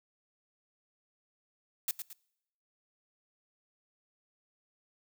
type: noise with echo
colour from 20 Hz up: blue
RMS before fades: -31 dBFS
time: 1.88-1.91 s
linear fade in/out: 2 ms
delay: 110 ms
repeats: 2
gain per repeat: -8 dB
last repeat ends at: 2.13 s
effects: noise-tail reverb RT60 0.8 s tail -24 dB re dry